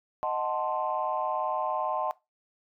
sine chord, D# diminished seventh, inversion none, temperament equal, 622.3 / 740 / 880 / 1046.5 Hz, D#5 / F#5 / A5 / C6, 0 / 0 / 0 / 0 cents, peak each -32 dBFS, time 0.23-2.11 s, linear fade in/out 0 ms, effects noise-tail reverb RT60 0.2 s tail -19 dB re dry + tanh soft clip ceiling -17 dBFS

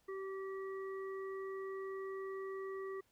harmonic tone, 385.7 Hz, G4, 28 cents flat, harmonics 1 / 3 / 5, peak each -41 / -50 / -54 dBFS, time 0.08-3.01 s, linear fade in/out 10 ms, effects pink hiss -75 dBFS RMS until 3.11 s

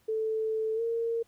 sine tone with pitch glide, 439.6 to 460.7 Hz, A4 to A#4, -2 to -20 cents, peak -27 dBFS, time 0.08-1.23 s, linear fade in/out 10 ms, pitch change +82 cents, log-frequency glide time 0.75-0.81 s, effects pink hiss -67 dBFS RMS until 1.27 s

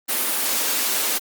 white high-pass noise, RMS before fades -22 dBFS, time 0.08-1.19 s, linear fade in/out 20 ms, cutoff 220 Hz, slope 96 dB/octave, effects Opus 32 kbps

